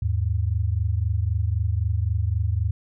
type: tone pair together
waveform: sine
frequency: 80.25 / 104.1 Hz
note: E2 / G#2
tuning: -46 / +5 cents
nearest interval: perfect fourth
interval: 451 cents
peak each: -23 dBFS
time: 0.02-2.71 s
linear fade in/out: 5 ms
effects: none